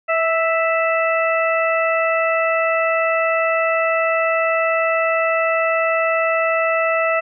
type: harmonic tone with a mistuned harmonic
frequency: 659.3 Hz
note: E5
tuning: in tune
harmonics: 1 / 2 / 3 / 4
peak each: -18 / -21 / -23 / -24 dBFS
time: 0.08-7.21 s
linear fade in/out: 20 ms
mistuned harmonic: 1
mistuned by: -19 cents
effects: none